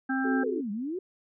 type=harmonic tone; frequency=264.5 Hz; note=C4; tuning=19 cents sharp; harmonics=1 / 3 / 5 / 6; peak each=-27 / -35 / -39 / -32 dBFS; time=0.09-0.44 s; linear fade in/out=10 ms
type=chord; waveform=sine; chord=F# diminished; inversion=second; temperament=equal with one note detuned; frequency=261.6 / 370 / 432.7 Hz; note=C4 / F#4 / A4; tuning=0 / 0 / -29 cents; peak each=-34 dBFS; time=0.24-0.61 s; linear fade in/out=10 ms
type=exponential two-way sweep; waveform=sine; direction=down then up; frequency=523.3 to 196 to 389.1 Hz; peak=-30 dBFS; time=0.43-0.99 s; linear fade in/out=5 ms; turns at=0.71 s
effects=none